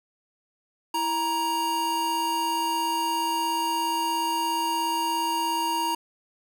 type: tone pair together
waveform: square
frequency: 332.1 / 939.3 Hz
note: E4 / A#5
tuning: +13 / +13 cents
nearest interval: octave + tritone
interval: 1800 cents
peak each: -34 / -25 dBFS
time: 0.94-5.95 s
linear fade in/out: 5 ms
effects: none